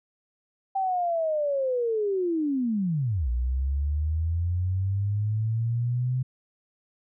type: linear two-way sweep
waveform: sine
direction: down then up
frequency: 783 to 58.7 to 129.1 Hz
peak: -23 dBFS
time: 0.75-6.23 s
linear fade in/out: 10 ms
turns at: 3.29 s
effects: none